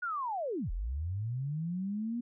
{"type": "linear two-way sweep", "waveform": "sine", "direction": "down then up", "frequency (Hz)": [1480, 36.71, 242.8], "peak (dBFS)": -32, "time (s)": [0.02, 2.21], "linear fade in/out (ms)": 10, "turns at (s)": 0.71, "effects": []}